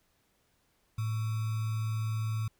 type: tone with sample-and-hold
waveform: sine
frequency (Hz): 110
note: A2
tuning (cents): 0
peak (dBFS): -29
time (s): 0.98-2.48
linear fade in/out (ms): 5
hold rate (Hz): 1225
effects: pink hiss -72 dBFS RMS until 2.59 s